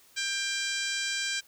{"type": "harmonic tone with a mistuned harmonic", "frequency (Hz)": 793, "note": "G5", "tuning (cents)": 20, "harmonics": [2, 3, 4, 5, 6, 7, 8, 9, 10], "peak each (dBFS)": [-34, -36, -37, -38, -39, -39, -40, -41, -41], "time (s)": [0.16, 1.41], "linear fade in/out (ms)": 20, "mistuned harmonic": 8, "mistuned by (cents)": -64, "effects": ["white hiss -59 dBFS RMS until 1.47 s"]}